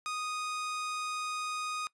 sawtooth tone, 1242 Hz, D#6, 3 cents flat, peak -30 dBFS, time 0.06-1.87 s, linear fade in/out 0 ms, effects noise-tail reverb RT60 0.1 s tail -21 dB re dry + resampled to 22050 Hz

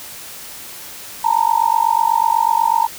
sine tone with amplitude modulation, 915 Hz, A#5, 32 cents flat, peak -8 dBFS, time 1.24-2.87 s, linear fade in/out 10 ms, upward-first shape sine, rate 48.1 Hz, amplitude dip 100%, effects white hiss -34 dBFS RMS until 2.98 s

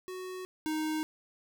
square tone pair in turn, 370 / 311.1 Hz, F#4 / D#4, 0 / 0 cents, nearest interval minor third, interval 300 cents, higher first, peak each -39 / -31 dBFS, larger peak second, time 0.08-0.45 / 0.66-1.03 s, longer neither, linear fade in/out 0 ms, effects none

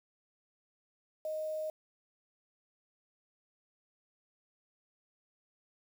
sine tone with quantisation, 622.3 Hz, D#5, in tune, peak -34 dBFS, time 1.25-1.7 s, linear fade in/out 2 ms, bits 9, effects none

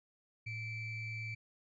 triangle ring-modulated tone, 1108.7 Hz, C#6, in tune, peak -34 dBFS, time 0.46-1.35 s, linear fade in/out 10 ms, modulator 1220 Hz, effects resampled to 16000 Hz

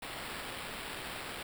violet noise with sample-and-hold, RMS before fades -42 dBFS, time 0.02-1.43 s, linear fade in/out 5 ms, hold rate 6300 Hz, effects none

